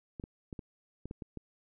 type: clicks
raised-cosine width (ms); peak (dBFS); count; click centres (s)
3; -28; 8; 0.198 / 0.239 / 0.528 / 0.592 / 1.056 / 1.111 / 1.222 / 1.373
effects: none